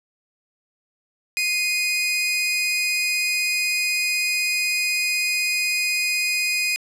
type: tone pair together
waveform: sawtooth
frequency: 2100 / 2479 Hz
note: C7 / D#7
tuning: +6 / -7 cents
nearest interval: minor third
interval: 287 cents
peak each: -26 / -17 dBFS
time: 1.37-6.76 s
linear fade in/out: 0 ms
effects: low-pass 12000 Hz 12 dB/octave